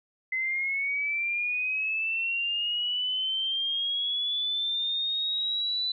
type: linear sweep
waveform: sine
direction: up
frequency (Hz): 2041 to 4000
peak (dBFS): -26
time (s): 0.32-5.92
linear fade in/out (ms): 5
effects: none